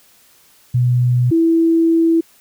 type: tone pair in turn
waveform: sine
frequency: 123.47 / 329.6 Hz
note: B2 / E4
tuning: 0 / 0 cents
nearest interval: octave + perfect fourth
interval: 1700 cents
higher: second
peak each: -11 / -10 dBFS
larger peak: second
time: 0.74-1.31 / 1.31-2.21 s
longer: second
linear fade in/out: 10 ms
effects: white hiss -51 dBFS RMS until 2.4 s